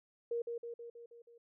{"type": "tone with echo", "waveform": "sine", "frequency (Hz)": 470, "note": "A#4", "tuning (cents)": 14, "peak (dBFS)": -33, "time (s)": [0.31, 0.42], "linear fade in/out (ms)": 5, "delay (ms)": 160, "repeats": 6, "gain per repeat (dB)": -4, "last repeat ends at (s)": 1.38, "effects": []}